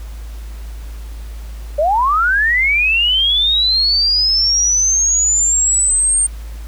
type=linear sweep; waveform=sine; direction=up; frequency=560 to 8760 Hz; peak=-11 dBFS; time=1.78-6.27 s; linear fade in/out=10 ms; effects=added 54 Hz sine -26 dBFS peak until 6.67 s + pink hiss -43 dBFS RMS until 6.67 s